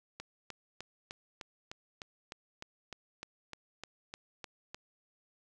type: click train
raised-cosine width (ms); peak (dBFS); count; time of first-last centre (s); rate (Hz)
0.2; -25; 16; 0.2-4.745; 3.3
effects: none